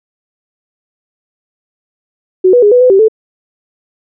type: tone with pitch steps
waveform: sine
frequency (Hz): 371.3 / 488.7 / 413.7 / 493.6 / 504 / 387.6 / 438.9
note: F#4 / B4 / G#4 / B4 / B4 / G4 / A4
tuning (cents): +6 / -18 / -7 / -1 / +35 / -20 / -4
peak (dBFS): -3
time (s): 2.44-3.084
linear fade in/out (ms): 10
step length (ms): 92
effects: none